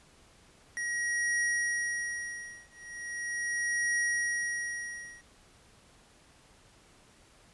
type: tone with tremolo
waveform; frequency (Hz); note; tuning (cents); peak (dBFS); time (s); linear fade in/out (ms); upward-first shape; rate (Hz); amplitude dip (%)
square; 1900; A#6; +33; -27; 0.77-5.21; 0; triangle; 0.39; 100
effects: pink hiss -60 dBFS RMS until 7.53 s + resampled to 24000 Hz